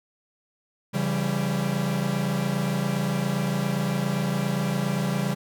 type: chord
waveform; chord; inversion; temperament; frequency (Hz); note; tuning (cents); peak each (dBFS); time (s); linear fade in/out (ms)
45% pulse; C# diminished; none; equal with one note detuned; 138.59 / 168.57 / 196; C#3 / E3 / G3; 0 / +39 / 0; -28 / -29 / -27; 0.93-5.35; 20
effects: none